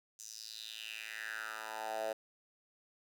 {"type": "tone with high-pass filter sweep", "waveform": "10% pulse", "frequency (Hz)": 110, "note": "A2", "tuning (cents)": 0, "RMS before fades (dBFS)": -43, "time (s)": [0.19, 2.13], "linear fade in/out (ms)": 5, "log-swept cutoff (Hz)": [6600, 580], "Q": 4.4, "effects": []}